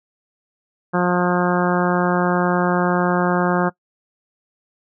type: harmonic tone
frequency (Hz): 178.1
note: F3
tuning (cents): +34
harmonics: 1 / 2 / 3 / 4 / 5 / 6 / 7 / 8 / 9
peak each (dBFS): -19 / -22 / -24 / -25 / -26 / -27 / -27 / -28 / -29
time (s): 0.93-3.7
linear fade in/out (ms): 20
effects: noise-tail reverb RT60 0.1 s tail -22 dB re dry